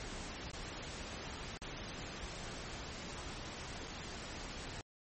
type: noise with dropouts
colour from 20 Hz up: pink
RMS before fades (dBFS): -45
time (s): 0-4.81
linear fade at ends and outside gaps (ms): 0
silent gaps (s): 0.515-0.534 / 1.365-1.369 / 1.573-1.618 / 3.875-3.88
effects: MP3 32 kbps